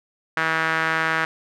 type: tone with band-pass filter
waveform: sawtooth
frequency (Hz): 161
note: E3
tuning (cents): -41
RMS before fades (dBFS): -22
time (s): 0.37-1.25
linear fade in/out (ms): 2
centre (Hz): 1600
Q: 2.7
effects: none